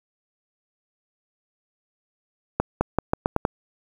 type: accelerating click train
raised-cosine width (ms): 1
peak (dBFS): -5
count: 7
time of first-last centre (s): 2.6-3.451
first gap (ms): 210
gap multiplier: 0.84
effects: 7-bit